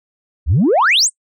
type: exponential sweep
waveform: sine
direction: up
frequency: 60.6 to 9480 Hz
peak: -8 dBFS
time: 0.46-1.1 s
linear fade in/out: 50 ms
effects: noise-tail reverb RT60 0.1 s tail -25 dB re dry + tanh soft clip ceiling -7 dBFS